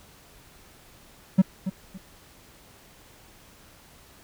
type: tone with echo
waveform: triangle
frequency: 188.9 Hz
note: F#3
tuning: 36 cents sharp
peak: -10 dBFS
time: 1.38-1.42 s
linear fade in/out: 10 ms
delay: 280 ms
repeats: 2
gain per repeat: -12 dB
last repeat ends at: 1.98 s
effects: pink hiss -53 dBFS RMS until 4.23 s